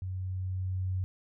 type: tone with level ramp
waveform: sine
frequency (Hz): 93.1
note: F#2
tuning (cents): +11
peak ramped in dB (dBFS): -33 to -28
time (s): 0.02-1.04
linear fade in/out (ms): 0
effects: none